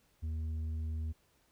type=tone with tanh clipping; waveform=sine; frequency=79.3 Hz; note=D#2; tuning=33 cents sharp; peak=-35 dBFS; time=0.22-1.13 s; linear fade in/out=20 ms; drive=5 dB; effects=pink hiss -71 dBFS RMS until 1.51 s